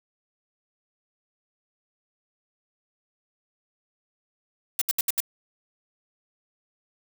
blue noise bursts, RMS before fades -23 dBFS, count 5, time 4.79-5.203 s, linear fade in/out 2 ms, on 25 ms, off 72 ms, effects none

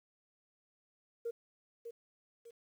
sine tone with echo, 466.2 Hz, A#4, in tune, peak -34 dBFS, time 1.25-1.31 s, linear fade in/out 10 ms, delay 600 ms, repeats 2, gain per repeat -8 dB, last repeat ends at 2.51 s, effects tanh soft clip ceiling -31 dBFS + 11-bit

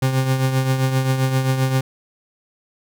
40% pulse tone with tremolo, 131.7 Hz, C3, 12 cents sharp, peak -13 dBFS, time 0.02-1.81 s, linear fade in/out 5 ms, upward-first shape triangle, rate 7.6 Hz, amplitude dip 60%, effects none

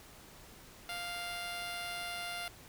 10% pulse tone with amplitude modulation, 698.5 Hz, F5, in tune, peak -28 dBFS, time 0.89-2.48 s, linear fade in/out 2 ms, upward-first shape sine, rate 196 Hz, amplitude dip 40%, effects pink hiss -55 dBFS RMS until 2.68 s

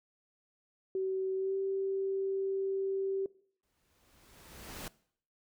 sine tone with pitch glide, 380 to 387.8 Hz, F#4 to G4, +46 to -19 cents, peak -30 dBFS, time 0.95-3.26 s, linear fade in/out 2 ms, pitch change +35 cents, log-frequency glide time 1.35-1.55 s
pink noise with exponential growth, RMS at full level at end -41 dBFS, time 3.63-4.88 s, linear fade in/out 2 ms, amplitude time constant 270 ms
effects noise-tail reverb RT60 0.6 s tail -21 dB re dry

